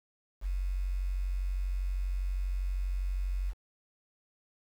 sine tone with quantisation, 46.25 Hz, F#1, in tune, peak -29 dBFS, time 0.41-3.54 s, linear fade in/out 50 ms, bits 9, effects none

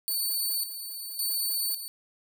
10% pulse tone with tremolo, 4505 Hz, C#8, 27 cents sharp, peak -20 dBFS, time 0.08-1.88 s, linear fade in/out 0 ms, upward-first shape square, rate 0.9 Hz, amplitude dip 65%, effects none

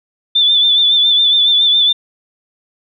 sine tone with vibrato, 3519 Hz, A7, in tune, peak -8 dBFS, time 0.35-1.93 s, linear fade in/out 10 ms, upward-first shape sine, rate 7.2 Hz, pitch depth 43 cents each way, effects none

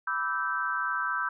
sine chord, E minor seventh, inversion second, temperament equal with one note detuned, 987.8 / 1174.7 / 1318.5 / 1551.8 Hz, B5 / D6 / E6 / G6, 0 / 0 / 0 / -18 cents, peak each -35 / -36 / -32 / -30 dBFS, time 0.07-1.29 s, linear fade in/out 5 ms, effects none

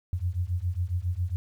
sine beating tone pair, 85.5 / 92.8 Hz, F2 / F#2, -36 / +6 cents, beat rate 7.3 Hz, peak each -29 dBFS, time 0.13-1.36 s, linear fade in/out 0 ms, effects 10-bit

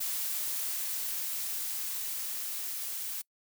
blue noise with level ramp, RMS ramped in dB -33 to -37 dBFS, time 0-3.22 s, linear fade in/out 10 ms, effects noise-tail reverb RT60 0.1 s tail -25 dB re dry

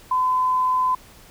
sine tone, 1017 Hz, C6, 50 cents flat, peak -17 dBFS, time 0.11-0.95 s, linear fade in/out 5 ms, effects pink hiss -48 dBFS RMS until 1.3 s

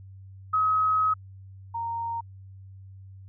sine tone pair in turn, 1273 / 926.1 Hz, D#6 / A#5, +39 / -12 cents, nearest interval tritone, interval 551 cents, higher first, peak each -20 / -28 dBFS, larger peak first, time 0.53-1.14 / 1.74-2.21 s, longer first, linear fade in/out 10 ms, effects added 96 Hz sine -43 dBFS peak until 3.28 s

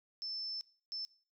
sine tone bursts at uneven times, 5290 Hz, E8, 5 cents sharp, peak -38 dBFS, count 2, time 0.22-0.61 / 0.92-1.05 s, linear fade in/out 0 ms, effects noise-tail reverb RT60 0.4 s tail -19 dB re dry

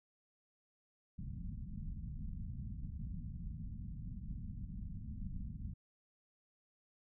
pink low-pass noise, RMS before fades -44 dBFS, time 1.18-5.74 s, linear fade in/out 10 ms, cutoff 220 Hz, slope 48 dB/octave, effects none

